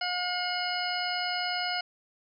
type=harmonic tone with a mistuned harmonic; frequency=718 Hz; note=F5; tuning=48 cents sharp; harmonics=1 / 2 / 3 / 4 / 6 / 7; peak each=-33 / -35 / -37 / -36 / -37 / -36 dBFS; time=0.01-1.81 s; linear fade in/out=5 ms; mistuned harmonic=4; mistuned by=+31 cents; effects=none